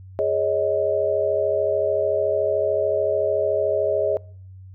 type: chord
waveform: sine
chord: Ab suspended fourth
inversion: none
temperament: equal with one note detuned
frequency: 415.3 / 554.4 / 628 Hz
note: Ab4 / Db5 / Eb5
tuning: 0 / 0 / +16 cents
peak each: -24 / -23 / -22 dBFS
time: 0.19-4.17 s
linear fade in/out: 0 ms
effects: noise-tail reverb RT60 0.6 s tail -25 dB re dry + added 94 Hz sine -39 dBFS peak until 4.74 s